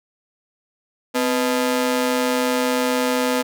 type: ring-modulated tone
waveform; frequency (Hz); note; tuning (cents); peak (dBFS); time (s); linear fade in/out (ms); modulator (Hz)
sawtooth; 376.2; F#4; +29; -11; 1.14-3.43; 20; 120
effects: none